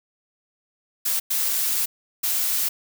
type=noise bursts at uneven times; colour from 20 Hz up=blue; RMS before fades=-23 dBFS; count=3; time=1.05-1.2 / 1.3-1.86 / 2.23-2.69 s; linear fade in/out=10 ms; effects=none